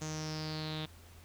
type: tone with low-pass filter sweep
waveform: sawtooth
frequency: 155.56 Hz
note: D#3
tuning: in tune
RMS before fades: -39 dBFS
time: 0.01-0.86 s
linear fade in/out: 10 ms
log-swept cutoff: 6600 to 3600 Hz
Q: 7.2
effects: added 84 Hz sine -54 dBFS peak until 1.24 s + pink hiss -59 dBFS RMS until 1.24 s